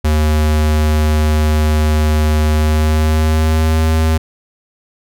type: tone with pitch glide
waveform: square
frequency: 76.7 to 79.54 Hz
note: D#2 to D#2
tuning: -24 to +39 cents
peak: -11 dBFS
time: 0.04-4.18 s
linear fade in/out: 10 ms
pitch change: +63 cents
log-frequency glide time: 2.51-3.83 s
effects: none